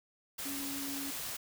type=tone in noise; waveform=sine; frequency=278 Hz; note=C#4; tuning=5 cents sharp; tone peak=-40 dBFS; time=0.45-1.11 s; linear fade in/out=10 ms; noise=white; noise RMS=-40 dBFS; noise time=0.38-1.37 s; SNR=-3 dB; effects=none